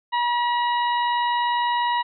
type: harmonic tone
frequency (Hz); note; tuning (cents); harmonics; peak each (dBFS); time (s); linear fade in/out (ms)
961; B5; -48; 1 / 2 / 3 / 4; -20 / -29 / -33 / -34; 0.12-2.03; 20
effects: none